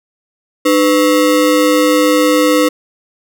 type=ring-modulated tone; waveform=square; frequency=402.2 Hz; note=G4; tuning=44 cents sharp; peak=-6 dBFS; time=0.65-2.69 s; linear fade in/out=10 ms; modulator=98.9 Hz; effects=none